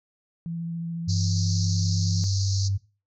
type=tone with vibrato; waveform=sine; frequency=167.6 Hz; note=E3; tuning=29 cents sharp; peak=-29 dBFS; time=0.46-2.24 s; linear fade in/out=0 ms; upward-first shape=triangle; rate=14 Hz; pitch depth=20 cents each way
type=tone; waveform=sine; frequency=98 Hz; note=G2; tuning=in tune; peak=-22 dBFS; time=1.07-2.78 s; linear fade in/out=20 ms
type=band-pass noise; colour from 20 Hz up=pink; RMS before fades=-34 dBFS; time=1.08-2.69 s; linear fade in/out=20 ms; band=4200 to 6600 Hz; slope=96 dB/octave
effects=noise-tail reverb RT60 0.3 s tail -17 dB re dry